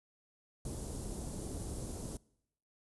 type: band-stop noise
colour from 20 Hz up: pink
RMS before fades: -41 dBFS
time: 0.65-2.17 s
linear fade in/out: 2 ms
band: 480 to 9500 Hz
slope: 12 dB/octave
effects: noise-tail reverb RT60 0.8 s tail -24 dB re dry + resampled to 24000 Hz